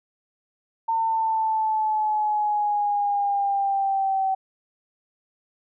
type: exponential sweep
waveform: sine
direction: down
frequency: 907 to 765 Hz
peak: -20 dBFS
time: 0.88-4.35 s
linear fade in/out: 10 ms
effects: none